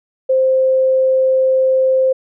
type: tone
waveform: sine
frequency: 523.3 Hz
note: C5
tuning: in tune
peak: -10 dBFS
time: 0.29-2.13 s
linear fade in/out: 10 ms
effects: none

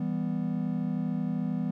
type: chord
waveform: triangle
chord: E minor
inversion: none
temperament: just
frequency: 164.81 / 197.78 / 247.2 Hz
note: E3 / G3 / B3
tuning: 0 / +16 / +2 cents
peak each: -30 dBFS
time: 0-1.71 s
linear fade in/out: 5 ms
effects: none

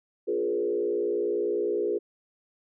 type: tone with frequency modulation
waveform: sine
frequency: 415.3 Hz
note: G#4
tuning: in tune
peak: -24 dBFS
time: 0.27-1.99 s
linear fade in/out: 20 ms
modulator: 59.8 Hz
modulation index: 1.2
effects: none

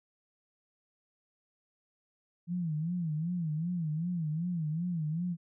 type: tone with vibrato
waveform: sine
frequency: 164.81 Hz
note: E3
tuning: in tune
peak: -30 dBFS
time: 2.47-5.37 s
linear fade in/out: 50 ms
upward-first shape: sine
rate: 2.6 Hz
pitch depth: 150 cents each way
effects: none

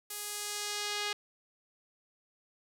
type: tone with band-pass filter sweep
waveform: sawtooth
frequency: 414 Hz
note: G#4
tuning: 5 cents flat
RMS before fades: -37 dBFS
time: 0.1-1.13 s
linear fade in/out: 5 ms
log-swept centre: 12000 to 3500 Hz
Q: 0.93
effects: none

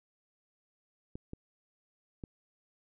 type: clicks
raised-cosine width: 3 ms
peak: -28 dBFS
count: 3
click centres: 1.155 / 1.334 / 2.238 s
effects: none

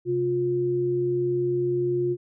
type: tone pair together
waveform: sine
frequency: 133 / 354.4 Hz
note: C3 / F4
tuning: +29 / +25 cents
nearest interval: octave + perfect fourth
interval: 1696 cents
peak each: -30 / -22 dBFS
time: 0.05-2.17 s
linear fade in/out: 50 ms
effects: none

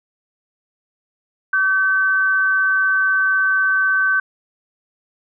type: tone pair together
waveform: sine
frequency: 1150 / 1533.9 Hz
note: D6 / G6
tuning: -37 / -38 cents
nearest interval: perfect fourth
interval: 499 cents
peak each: -24 / -14 dBFS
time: 1.53-4.2 s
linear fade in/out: 5 ms
effects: none

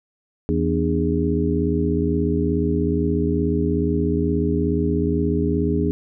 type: harmonic tone with a mistuned harmonic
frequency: 82.3 Hz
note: E2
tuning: 2 cents flat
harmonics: 1 / 2 / 3 / 4 / 5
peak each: -24 / -24 / -24 / -24 / -24 dBFS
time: 0.49-5.91 s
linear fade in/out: 0 ms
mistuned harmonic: 4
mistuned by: -140 cents
effects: none

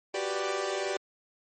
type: chord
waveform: sawtooth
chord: G major seventh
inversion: third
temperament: equal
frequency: 370 / 392 / 493.9 / 587.3 Hz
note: F#4 / G4 / B4 / D5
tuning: 0 / 0 / 0 / 0 cents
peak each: -33 / -29 / -34 / -30 dBFS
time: 0.14-0.97 s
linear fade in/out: 5 ms
effects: MP3 32 kbps

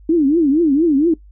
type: tone with vibrato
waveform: sine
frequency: 305.3 Hz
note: D#4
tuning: 33 cents flat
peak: -10 dBFS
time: 0.09-1.14 s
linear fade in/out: 5 ms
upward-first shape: triangle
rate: 4.3 Hz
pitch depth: 260 cents each way
effects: noise-tail reverb RT60 0.1 s tail -18 dB re dry + added 50 Hz sine -40 dBFS peak until 1.31 s

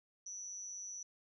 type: tone with amplitude modulation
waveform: sine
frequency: 5920 Hz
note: F#8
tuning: in tune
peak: -40 dBFS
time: 0.26-1.03 s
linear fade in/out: 5 ms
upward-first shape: sine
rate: 196 Hz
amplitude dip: 75%
effects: none

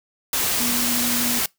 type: tone in noise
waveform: sine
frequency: 241.2 Hz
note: B3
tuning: 41 cents flat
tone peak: -26 dBFS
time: 0.6-1.39 s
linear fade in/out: 2 ms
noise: white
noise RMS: -22 dBFS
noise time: 0.33-1.46 s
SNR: -7 dB
effects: noise-tail reverb RT60 0.2 s tail -25 dB re dry

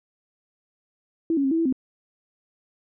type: tone with pitch steps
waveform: sine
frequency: 328.8 / 278 / 268.7 / 326.5 / 330.8 / 259.6 Hz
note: E4 / C#4 / C4 / E4 / E4 / C4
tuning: -4 / +5 / +46 / -17 / +6 / -13 cents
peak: -19 dBFS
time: 1.3-1.726 s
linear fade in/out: 2 ms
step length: 71 ms
effects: none

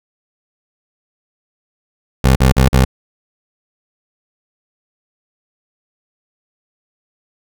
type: tone bursts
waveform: 20% pulse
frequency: 65.41 Hz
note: C2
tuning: in tune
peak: -3 dBFS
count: 4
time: 2.24-2.849 s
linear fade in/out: 5 ms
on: 120 ms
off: 43 ms
effects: none

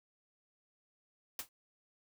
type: noise with exponential decay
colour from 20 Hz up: white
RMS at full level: -35 dBFS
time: 1.39-1.49 s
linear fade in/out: 2 ms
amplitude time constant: 20 ms
effects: none

